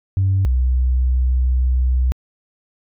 sine tone pair in turn, 96 / 63.28 Hz, G2 / B1, -36 / +43 cents, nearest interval perfect fifth, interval 721 cents, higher first, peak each -12 / -12 dBFS, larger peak neither, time 0.17-0.45 / 0.45-2.12 s, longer second, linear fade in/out 0 ms, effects tanh soft clip ceiling -10 dBFS

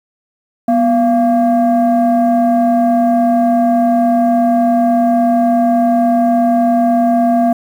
sine tone pair together, 243.5 / 687 Hz, B3 / F5, -24 / -29 cents, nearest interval octave + tritone, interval 1795 cents, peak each -10 dBFS, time 0.68-7.53 s, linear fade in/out 5 ms, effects tanh soft clip ceiling -5 dBFS + 7-bit

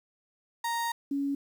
35% pulse / sine tone pair in turn, 932.3 / 279.9 Hz, A#5 / C#4, 0 / +17 cents, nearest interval octave + major sixth, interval 2083 cents, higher first, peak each -27 dBFS, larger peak neither, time 0.64-0.92 / 1.11-1.35 s, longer first, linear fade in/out 5 ms, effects 10-bit

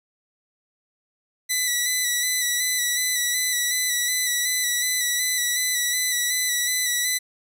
10% pulse tone with vibrato, 1975.5 Hz, B6, in tune, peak -12 dBFS, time 1.49-7.19 s, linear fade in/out 20 ms, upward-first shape square, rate 2.7 Hz, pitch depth 25 cents each way, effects none

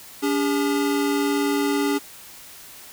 square tone pair together, 285.4 / 403.6 Hz, D4 / G#4, -49 / -49 cents, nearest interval tritone, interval 600 cents, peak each -22 / -25 dBFS, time 0.22-1.99 s, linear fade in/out 20 ms, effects white hiss -43 dBFS RMS until 2.92 s

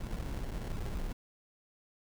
brown noise with sample-and-hold, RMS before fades -37 dBFS, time 0-1.13 s, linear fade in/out 10 ms, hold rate 1225 Hz, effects none

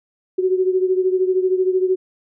sine beating tone pair, 370 / 383 Hz, F#4 / G4, 0 / -40 cents, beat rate 13 Hz, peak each -16 / -21 dBFS, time 0.38-1.96 s, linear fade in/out 10 ms, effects none

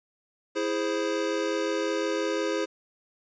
square chord, E augmented, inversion none, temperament equal, 329.6 / 415.3 / 523.3 Hz, E4 / G#4 / B#4, 0 / 0 / 0 cents, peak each -31 / -31 / -31 dBFS, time 0.55-2.66 s, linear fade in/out 20 ms, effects resampled to 16000 Hz + 10-bit

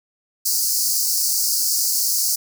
pink high-pass noise, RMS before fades -20 dBFS, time 0.45-2.36 s, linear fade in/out 10 ms, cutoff 4500 Hz, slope 96 dB/octave, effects none

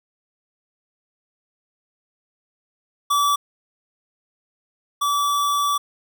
square tone pair in turn, 1153 / 1153 Hz, D6 / D6, -32 / -32 cents, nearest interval unison, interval 0 cents, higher neither, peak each -17 / -19 dBFS, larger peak first, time 3.1-3.36 / 5.01-5.78 s, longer second, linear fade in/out 10 ms, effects none

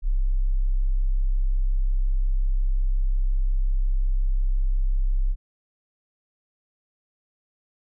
sine tone, 32.8 Hz, C1, 5 cents sharp, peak -18 dBFS, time 0.02-5.36 s, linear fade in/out 50 ms, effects none

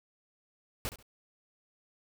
pink noise with echo, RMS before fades -35 dBFS, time 0.85-0.89 s, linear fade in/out 0 ms, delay 68 ms, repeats 2, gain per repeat -12 dB, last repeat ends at 1.026 s, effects none

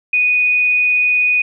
sine tone, 2479 Hz, D#7, 7 cents flat, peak -11 dBFS, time 0.13-1.42 s, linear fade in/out 5 ms, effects none

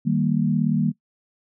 sine chord, Eb major, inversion none, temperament equal, 155.56 / 196 / 233.1 Hz, Eb3 / G3 / Bb3, 0 / 0 / 0 cents, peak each -22 / -23 / -22 dBFS, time 0.05-0.92 s, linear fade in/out 20 ms, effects noise-tail reverb RT60 0.1 s tail -20 dB re dry

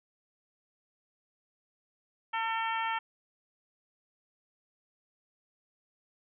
harmonic tone, 451 Hz, A4, 43 cents sharp, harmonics 2 / 3 / 4 / 5 / 6 / 7, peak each -32 / -36 / -38 / -40 / -42 / -43 dBFS, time 2.33-2.99 s, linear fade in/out 10 ms, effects none

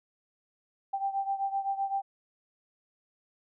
sine beating tone pair, 784 / 791.8 Hz, G5 / G5, 0 / +17 cents, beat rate 7.8 Hz, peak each -30 / -34 dBFS, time 0.93-2.02 s, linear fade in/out 10 ms, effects none

